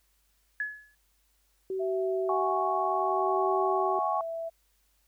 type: tone with exponential decay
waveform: sine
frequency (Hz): 1700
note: G#6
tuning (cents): +40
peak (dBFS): -26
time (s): 0.6-0.95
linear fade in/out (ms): 2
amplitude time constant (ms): 76
type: tone with tremolo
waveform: sine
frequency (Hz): 380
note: F#4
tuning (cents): +46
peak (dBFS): -27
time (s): 1.7-3.99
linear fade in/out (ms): 2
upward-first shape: sine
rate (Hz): 0.68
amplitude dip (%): 55
type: tone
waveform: sine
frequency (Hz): 661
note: E5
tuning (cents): +5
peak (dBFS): -32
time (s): 1.79-4.5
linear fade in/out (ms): 20
type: chord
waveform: sine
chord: F# suspended second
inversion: none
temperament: equal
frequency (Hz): 740 / 830.6 / 1108.7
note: F#5 / G#5 / C#6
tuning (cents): 0 / 0 / 0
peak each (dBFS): -32 / -31 / -30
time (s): 2.29-4.21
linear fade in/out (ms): 2
effects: added 50 Hz sine -70 dBFS peak until 5.07 s + white hiss -71 dBFS RMS until 5.07 s